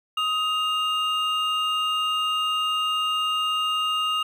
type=tone pair together; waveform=triangle; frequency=1256.2 / 2812 Hz; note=D#6 / F7; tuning=+16 / +11 cents; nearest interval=octave + major second; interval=1395 cents; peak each=-23 dBFS; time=0.17-4.23 s; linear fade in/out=5 ms; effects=none